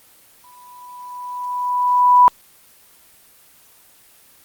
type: tone with exponential growth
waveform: sine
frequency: 987.8 Hz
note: B5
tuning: in tune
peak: -5 dBFS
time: 0.44-2.28 s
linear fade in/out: 0 ms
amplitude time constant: 400 ms
effects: white hiss -50 dBFS RMS until 4.44 s + Opus 24 kbps